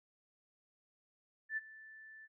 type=tone with ADSR envelope; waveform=sine; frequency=1760 Hz; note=A6; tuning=in tune; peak=-33 dBFS; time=1.49-2.28 s; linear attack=80 ms; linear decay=27 ms; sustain=-19 dB; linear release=36 ms; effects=none